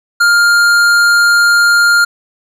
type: tone with tanh clipping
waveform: sine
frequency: 1405 Hz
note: F6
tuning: 10 cents sharp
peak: -8 dBFS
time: 0.2-2.05 s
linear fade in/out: 10 ms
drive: 15 dB
effects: none